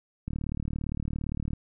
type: click train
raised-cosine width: 5 ms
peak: -20 dBFS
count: 48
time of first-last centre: 0.28-1.533 s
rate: 37.5 Hz
effects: none